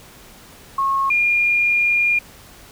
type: tone pair in turn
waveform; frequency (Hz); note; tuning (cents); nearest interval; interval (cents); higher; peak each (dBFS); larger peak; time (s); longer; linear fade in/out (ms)
sine; 1089 / 2415; C#6 / D7; -31 / +48; octave + major second; 1379; second; -16 / -14; second; 0.78-1.1 / 1.1-2.19; second; 5
effects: pink hiss -44 dBFS RMS until 2.71 s